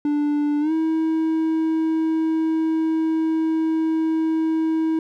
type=tone with pitch glide; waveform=triangle; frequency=293.7 to 320.3 Hz; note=D4 to E4; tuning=0 to -50 cents; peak=-16 dBFS; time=0.05-4.99 s; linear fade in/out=2 ms; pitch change=+150 cents; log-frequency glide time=0.6-0.72 s; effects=none